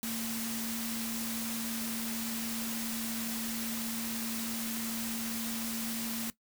sine tone in noise, 227.5 Hz, A#3, 42 cents flat, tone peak -36 dBFS, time 0.03-6.3 s, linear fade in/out 0 ms, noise white, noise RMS -38 dBFS, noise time 0.03-6.3 s, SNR -1 dB, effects noise-tail reverb RT60 0.1 s tail -17 dB re dry

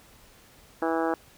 harmonic tone, 163.6 Hz, E3, 13 cents flat, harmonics 2 / 3 / 4 / 5 / 6 / 7 / 8 / 9 / 10, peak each -28 / -30 / -32 / -31 / -37 / -38 / -37 / -39 / -40 dBFS, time 0.82-1.14 s, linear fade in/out 2 ms, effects pink hiss -55 dBFS RMS until 1.37 s

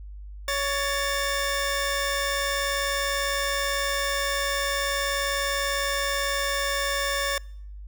15% pulse tone pair together, 560 / 1780.4 Hz, C#5 / A6, +18 / +20 cents, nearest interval octave + minor sixth, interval 2002 cents, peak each -20 / -22 dBFS, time 0.48-7.38 s, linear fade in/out 2 ms, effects noise-tail reverb RT60 0.7 s tail -26 dB re dry + added 50 Hz sine -37 dBFS peak until 7.87 s

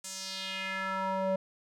square tone with band-pass filter sweep, 190.8 Hz, G3, 47 cents flat, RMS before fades -34 dBFS, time 0.04-1.36 s, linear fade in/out 5 ms, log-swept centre 7900 to 550 Hz, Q 2.4, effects none

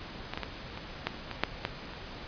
clicks, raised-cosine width 0.3 ms, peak -18 / -18 / -17 / -24 / -12 / -20 / -8 / -13 / -26 dBFS, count 9, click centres 0.336 / 0.375 / 0.433 / 0.775 / 1.07 / 1.313 / 1.436 / 1.651 / 1.936 s, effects pink hiss -43 dBFS RMS until 2.27 s + resampled to 11025 Hz

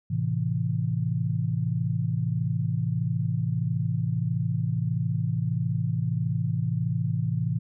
sine chord, A minor, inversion none, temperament equal with one note detuned, 110 / 131.57 / 164.81 Hz, A2 / C3 / E3, 0 / +10 / 0 cents, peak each -28 dBFS, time 0.1-7.59 s, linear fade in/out 10 ms, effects none

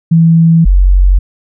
sine tone pair in turn, 164.81 / 46.25 Hz, E3 / F#1, 0 / 0 cents, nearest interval octave + minor seventh, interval 2200 cents, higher first, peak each -3 dBFS, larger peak neither, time 0.11-0.65 / 0.65-1.19 s, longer neither, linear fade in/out 10 ms, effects none

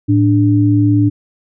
sine tone pair together, 109.73 / 293.6 Hz, A2 / D4, -4 / 0 cents, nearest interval octave + perfect fourth, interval 1704 cents, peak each -11 dBFS, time 0.08-1.1 s, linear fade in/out 20 ms, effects none

